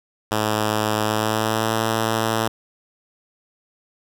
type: tone with pitch glide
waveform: 5% pulse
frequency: 107.5 to 111.61 Hz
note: A2 to A2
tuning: -40 to +25 cents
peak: -8 dBFS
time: 0.31-2.48 s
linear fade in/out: 5 ms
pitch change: +65 cents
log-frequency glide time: 1.02-1.76 s
effects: none